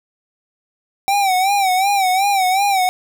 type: tone with vibrato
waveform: square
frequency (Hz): 772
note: G5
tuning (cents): -27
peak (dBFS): -14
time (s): 1.08-2.89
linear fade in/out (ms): 0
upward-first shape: sine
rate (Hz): 2.7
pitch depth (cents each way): 92
effects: none